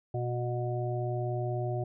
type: harmonic tone with a mistuned harmonic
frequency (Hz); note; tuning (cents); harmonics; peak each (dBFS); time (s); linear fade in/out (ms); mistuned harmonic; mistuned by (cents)
121.7; B2; -25; 1 / 3 / 5 / 6; -31 / -36 / -38 / -39; 0.14-1.84; 5; 5; +16
effects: none